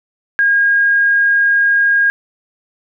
sine tone, 1627 Hz, G#6, 36 cents flat, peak -9 dBFS, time 0.39-2.1 s, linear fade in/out 0 ms, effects none

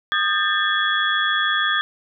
sine tone cluster, 1226 / 1593 / 1779 / 3360 Hz, D#6 / G6 / A6 / G#7, -26 / +27 / +19 / +19 cents, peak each -23 dBFS, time 0.12-1.81 s, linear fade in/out 0 ms, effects none

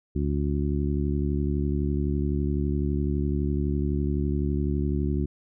harmonic tone, 71.9 Hz, D2, 36 cents flat, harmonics 1 / 2 / 3 / 4 / 5, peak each -26 / -29 / -31 / -32 / -33 dBFS, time 0.15-5.26 s, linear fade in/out 10 ms, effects none

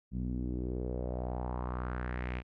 sawtooth tone with low-pass filter sweep, 61.74 Hz, B1, in tune, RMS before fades -36 dBFS, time 0.11-2.43 s, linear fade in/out 50 ms, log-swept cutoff 200 to 2500 Hz, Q 3.1, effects none

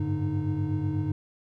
triangle tone cluster, 96.2 / 104.3 / 144.7 / 308.1 Hz, G2 / G#2 / D3 / D#4, -32 / +8 / -25 / -17 cents, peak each -29 dBFS, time 0-1.12 s, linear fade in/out 5 ms, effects none

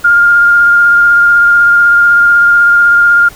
sine tone with vibrato, 1408 Hz, F6, 14 cents sharp, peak -3 dBFS, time 0.04-3.29 s, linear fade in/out 10 ms, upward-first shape sine, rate 16 Hz, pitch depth 11 cents each way, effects pink hiss -34 dBFS RMS until 3.35 s

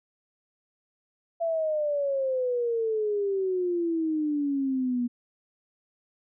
sine exponential sweep, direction down, 675 to 239.2 Hz, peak -24 dBFS, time 1.4-5.08 s, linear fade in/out 20 ms, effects none

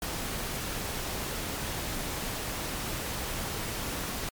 pink noise, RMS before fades -34 dBFS, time 0.02-4.29 s, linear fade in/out 2 ms, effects MP3 96 kbps

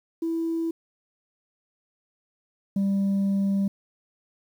sine tone pair in turn, 329.6 / 197 Hz, E4 / G3, 0 / +9 cents, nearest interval major sixth, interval 891 cents, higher first, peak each -23 / -18 dBFS, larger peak second, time 0.22-0.71 / 2.76-3.68 s, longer second, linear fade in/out 5 ms, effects tanh soft clip ceiling -20 dBFS + 9-bit

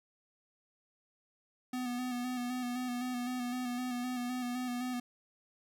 square tone with vibrato, 248 Hz, B3, 7 cents sharp, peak -35 dBFS, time 1.73-5 s, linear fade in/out 5 ms, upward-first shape square, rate 3.9 Hz, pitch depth 26 cents each way, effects 12-bit

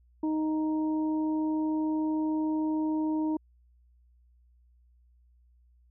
harmonic tone, 311.1 Hz, D#4, in tune, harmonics 1 / 2 / 3, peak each -26 / -42 / -39 dBFS, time 0.23-3.37 s, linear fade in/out 5 ms, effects added 60 Hz sine -59 dBFS peak until 5.9 s

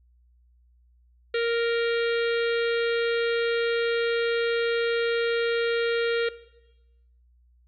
harmonic tone, 466.2 Hz, A#4, in tune, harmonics 1 / 3 / 4 / 5 / 6 / 7 / 8 / 9, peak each -23 / -33 / -35 / -37 / -39 / -40 / -41 / -42 dBFS, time 1.34-6.29 s, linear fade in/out 5 ms, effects noise-tail reverb RT60 1.0 s tail -17 dB re dry + added 60 Hz sine -57 dBFS peak until 7.67 s

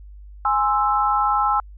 sine chord, Ab augmented, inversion none, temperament equal, 830.6 / 1046.5 / 1318.5 Hz, Ab5 / C6 / E6, 0 / 0 / 0 cents, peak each -20 / -23 / -20 dBFS, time 0.45-1.6 s, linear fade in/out 2 ms, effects added 50 Hz sine -38 dBFS peak until 1.77 s

